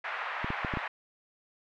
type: band-pass noise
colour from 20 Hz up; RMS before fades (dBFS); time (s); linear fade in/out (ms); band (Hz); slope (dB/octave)
white; -36; 0.04-0.88; 5; 690 to 2100; 24
type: clicks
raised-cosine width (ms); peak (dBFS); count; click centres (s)
3; -20; 5; 0.445 / 0.504 / 0.648 / 0.738 / 0.772
effects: none